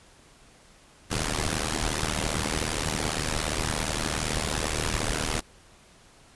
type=noise with amplitude modulation; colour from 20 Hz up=pink; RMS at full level=-24 dBFS; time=1.1-5.41 s; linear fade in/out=20 ms; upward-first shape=sine; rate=77.4 Hz; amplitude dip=95%; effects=pink hiss -55 dBFS RMS until 6.35 s + resampled to 24000 Hz